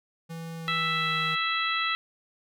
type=tone with pitch glide; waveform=square; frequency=164.81 to 158.19 Hz; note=E3 to D#3; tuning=0 to +29 cents; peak=-36 dBFS; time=0.29-1.36 s; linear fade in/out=20 ms; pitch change=-71 cents; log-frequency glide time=0.56-1.11 s
type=harmonic tone; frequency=659.3 Hz; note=E5; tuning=in tune; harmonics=2 / 3 / 4 / 5 / 6; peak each=-29 / -31 / -32 / -33 / -34 dBFS; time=0.68-1.95 s; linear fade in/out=0 ms
effects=none